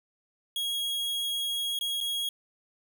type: tone with dropouts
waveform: 45% pulse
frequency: 3302 Hz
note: G#7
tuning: 11 cents flat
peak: -28 dBFS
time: 0.56-2.29 s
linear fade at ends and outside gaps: 2 ms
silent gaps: 1.79-1.81 / 2.005-2.01 s
effects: none